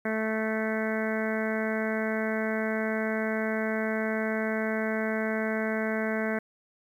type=harmonic tone; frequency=219.2 Hz; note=A3; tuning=6 cents flat; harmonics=1 / 2 / 3 / 4 / 5 / 6 / 7 / 8 / 9 / 10; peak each=-30 / -33 / -33 / -43 / -43 / -44 / -36 / -40 / -38 / -42 dBFS; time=0.05-6.39 s; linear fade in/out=5 ms; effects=10-bit